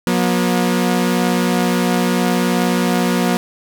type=tone pair together; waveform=sawtooth; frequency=180.66 / 239.9 Hz; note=F#3 / A#3; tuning=-41 / +50 cents; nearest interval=perfect fourth; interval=491 cents; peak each=-13 dBFS; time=0.07-3.37 s; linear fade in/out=0 ms; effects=none